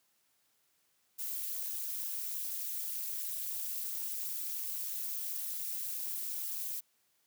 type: noise with amplitude modulation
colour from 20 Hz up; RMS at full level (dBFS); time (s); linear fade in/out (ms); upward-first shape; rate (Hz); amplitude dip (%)
violet; -34; 1.18-6.81; 20; sine; 239; 95
effects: white hiss -74 dBFS RMS until 7.26 s + high-pass 80 Hz 12 dB/octave